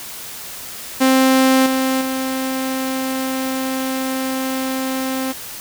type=tone with level steps; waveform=sawtooth; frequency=262.8 Hz; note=C4; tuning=8 cents sharp; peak=-7 / -12 / -16 dBFS; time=1-5.33 s; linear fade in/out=20 ms; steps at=1.66 / 2.01 s; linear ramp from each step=2 ms; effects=white hiss -32 dBFS RMS until 5.6 s